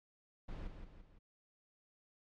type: noise with echo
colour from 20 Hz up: brown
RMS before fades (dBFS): -44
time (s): 0.48-0.68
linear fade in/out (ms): 10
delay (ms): 170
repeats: 3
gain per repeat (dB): -6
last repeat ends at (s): 1.19
effects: low-pass 4000 Hz 12 dB/octave + MP3 96 kbps